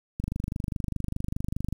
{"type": "click train", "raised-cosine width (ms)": 5, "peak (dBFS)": -17, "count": 39, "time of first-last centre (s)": [0.2, 1.726], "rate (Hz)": 24.9, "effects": ["8-bit"]}